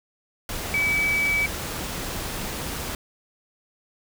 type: tone in noise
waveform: sine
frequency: 2292 Hz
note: D7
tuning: 43 cents flat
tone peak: -20 dBFS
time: 0.74-1.46 s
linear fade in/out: 2 ms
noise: pink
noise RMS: -31 dBFS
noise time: 0.49-2.95 s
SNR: +8 dB
effects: none